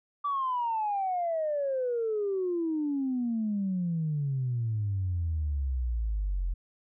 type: exponential sweep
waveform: sine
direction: down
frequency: 1168 to 42.43 Hz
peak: -26 dBFS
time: 0.24-6.54 s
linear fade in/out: 10 ms
effects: tanh soft clip ceiling -22 dBFS